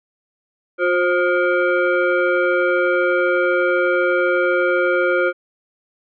sine tone with frequency modulation, 530 Hz, C5, 22 cents sharp, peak -14 dBFS, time 0.78-5.33 s, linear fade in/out 50 ms, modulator 888 Hz, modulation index 1.3, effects none

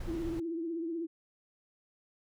brown noise, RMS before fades -40 dBFS, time 0-0.4 s, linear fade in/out 5 ms
sine tone with vibrato, 331.9 Hz, E4, 12 cents sharp, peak -33 dBFS, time 0.07-1.07 s, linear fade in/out 20 ms, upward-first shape triangle, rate 16 Hz, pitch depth 77 cents each way
effects none

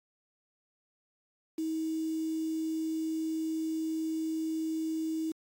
sine tone with quantisation, 319.2 Hz, D#4, 44 cents sharp, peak -30 dBFS, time 1.58-5.32 s, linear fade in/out 5 ms, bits 8, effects AAC 64 kbps

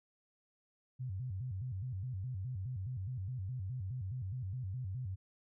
sine tone with vibrato, 110 Hz, A2, in tune, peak -37 dBFS, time 0.99-5.16 s, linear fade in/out 20 ms, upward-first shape square, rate 4.8 Hz, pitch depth 260 cents each way, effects none

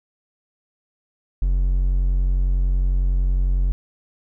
triangle tone, 45.48 Hz, F#1, 29 cents flat, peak -14 dBFS, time 1.42-3.72 s, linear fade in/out 0 ms, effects none

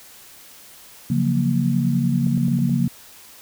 sine chord, Gb major seventh, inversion second, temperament equal, 138.59 / 174.61 / 185 / 233.1 Hz, Db3 / F3 / Gb3 / Bb3, 0 / 0 / 0 / 0 cents, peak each -21 / -23 / -26 / -21 dBFS, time 1.1-2.88 s, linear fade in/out 5 ms
click train, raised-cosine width 2 ms, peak -26 dBFS, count 5, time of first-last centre 2.27-2.694 s, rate 9.43 Hz
effects white hiss -45 dBFS RMS until 3.41 s

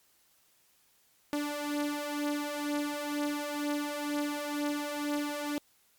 sawtooth beating tone pair, 291.5 / 293.6 Hz, D4 / D4, -13 / 0 cents, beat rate 2.1 Hz, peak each -32 / -29 dBFS, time 1.33-5.58 s, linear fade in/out 0 ms, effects white hiss -67 dBFS RMS until 5.98 s + MP3 96 kbps

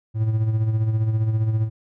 triangle tone with tremolo, 110 Hz, A2, in tune, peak -14 dBFS, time 0.14-1.7 s, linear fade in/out 50 ms, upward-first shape sine, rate 15 Hz, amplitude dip 50%, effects none

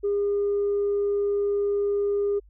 sine tone, 405.7 Hz, G#4, 41 cents flat, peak -20 dBFS, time 0.03-2.4 s, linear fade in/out 20 ms, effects tanh soft clip ceiling -18 dBFS + added 50 Hz sine -50 dBFS peak until 2.49 s

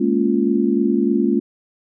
sine chord, Bb minor seventh, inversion third, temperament just, 209.8 / 233.1 / 279.7 / 349.6 Hz, Ab3 / Bb3 / Db4 / F4, +18 / 0 / +16 / +2 cents, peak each -20 dBFS, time 0-1.4 s, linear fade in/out 10 ms, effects none

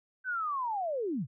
sine linear sweep, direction down, 1547 to 102.4 Hz, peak -30 dBFS, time 0.24-1.27 s, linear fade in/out 50 ms, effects none

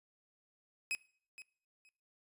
40% pulse tone with echo, 2536 Hz, D#7, 32 cents sharp, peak -32 dBFS, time 0.91-0.95 s, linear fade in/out 0 ms, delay 470 ms, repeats 2, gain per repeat -15 dB, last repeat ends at 1.89 s, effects noise-tail reverb RT60 0.5 s tail -22 dB re dry + resampled to 32000 Hz

